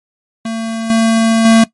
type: tone with level steps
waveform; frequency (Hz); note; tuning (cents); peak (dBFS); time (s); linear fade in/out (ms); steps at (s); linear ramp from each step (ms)
square; 225; A3; +39; -18 / -9 / -5; 0.45-1.64; 5; 0.9 / 1.45; 2
effects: noise-tail reverb RT60 0.1 s tail -18 dB re dry + MP3 48 kbps